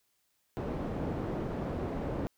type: low-pass noise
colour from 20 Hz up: white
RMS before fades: -35 dBFS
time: 0.57-2.27 s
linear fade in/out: 0 ms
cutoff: 430 Hz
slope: 12 dB/octave
effects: white hiss -75 dBFS RMS until 2.37 s